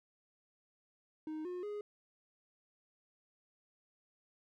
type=tone with pitch steps; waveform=triangle; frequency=311.1 / 359.4 / 415.3 Hz; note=D#4 / F4 / G#4; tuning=0 / +50 / 0 cents; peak=-37 dBFS; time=1.27-1.81 s; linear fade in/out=2 ms; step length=180 ms; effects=none